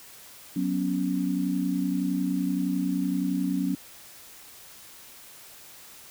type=chord; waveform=sine; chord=F# suspended fourth; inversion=none; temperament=just; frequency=185 / 246.7 / 277.5 Hz; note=F#3 / B3 / C#4; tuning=0 / -2 / +2 cents; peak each=-28 / -31 / -27 dBFS; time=0.56-3.75 s; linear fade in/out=5 ms; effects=white hiss -48 dBFS RMS until 6.1 s